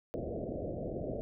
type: low-pass noise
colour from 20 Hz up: white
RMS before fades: -38 dBFS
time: 0.14-1.21 s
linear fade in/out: 0 ms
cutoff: 670 Hz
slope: 96 dB/octave
effects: none